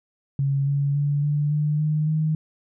sine tone with pitch steps, 138.59 / 141.34 / 144.14 / 147 / 149.92 / 152.89 / 155.92 Hz, C#3 / C#3 / D3 / D3 / D3 / D#3 / D#3, 0 / +34 / -32 / +2 / +36 / -30 / +4 cents, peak -19 dBFS, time 0.39-2.35 s, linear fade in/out 2 ms, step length 280 ms, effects none

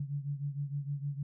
sine beating tone pair, 140.8 / 147.3 Hz, C#3 / D3, +27 / +6 cents, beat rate 6.5 Hz, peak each -35 / -39 dBFS, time 0-1.23 s, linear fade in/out 5 ms, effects none

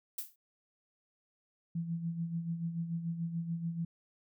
violet noise with exponential decay, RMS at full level -34 dBFS, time 0.18-0.36 s, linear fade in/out 5 ms, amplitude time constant 38 ms
sine tone with tremolo, 167.5 Hz, E3, 28 cents sharp, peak -31 dBFS, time 1.75-3.85 s, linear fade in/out 5 ms, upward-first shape sine, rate 6.9 Hz, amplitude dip 60%
effects none

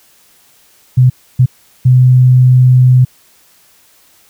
sine tone bursts at uneven times, 127 Hz, B2, 49 cents sharp, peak -3 dBFS, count 3, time 0.97-1.1 / 1.39-1.46 / 1.85-3.05 s, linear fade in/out 10 ms, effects white hiss -48 dBFS RMS until 4.29 s

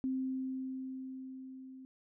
sine tone with level ramp, 261.6 Hz, C4, in tune, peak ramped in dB -31 to -48 dBFS, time 0.04-1.85 s, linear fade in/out 0 ms, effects none

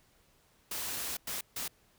white noise bursts at uneven times, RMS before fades -37 dBFS, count 3, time 0.71-1.17 / 1.27-1.41 / 1.56-1.68 s, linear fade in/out 5 ms, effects pink hiss -67 dBFS RMS until 1.98 s

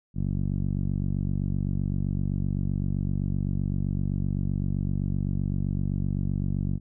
10% pulse tone with low-pass filter, 47.78 Hz, G1, 44 cents flat, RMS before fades -27 dBFS, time 0.14-6.8 s, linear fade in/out 50 ms, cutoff 180 Hz, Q 1.2, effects none

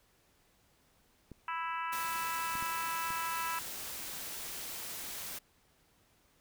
clicks, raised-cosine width 3 ms, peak -34 dBFS, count 4, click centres 1.317 / 2.554 / 2.625 / 3.105 s
harmonic tone, 329.6 Hz, E4, in tune, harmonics 3 / 4 / 5 / 6 / 7 / 8 / 9, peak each -37 / -39 / -44 / -48 / -50 / -45 / -54 dBFS, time 1.48-3.59 s, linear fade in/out 2 ms
white noise, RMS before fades -42 dBFS, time 1.92-5.39 s, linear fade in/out 10 ms
effects pink hiss -69 dBFS RMS until 6.4 s

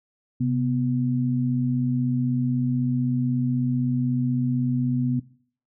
sine tone pair together, 130.81 / 246.9 Hz, C3 / B3, 0 / 0 cents, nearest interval major seventh, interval 1100 cents, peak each -23 dBFS, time 0.4-5.2 s, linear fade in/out 10 ms, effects noise-tail reverb RT60 0.5 s tail -19 dB re dry

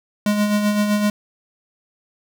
square tone with tremolo, 208 Hz, G#3, 3 cents sharp, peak -15 dBFS, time 0.26-1.1 s, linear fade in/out 2 ms, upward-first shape sine, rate 7.8 Hz, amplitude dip 45%, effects none

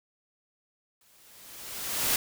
white noise with exponential growth, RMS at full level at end -24 dBFS, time 1.01-2.16 s, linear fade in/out 2 ms, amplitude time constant 250 ms, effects none

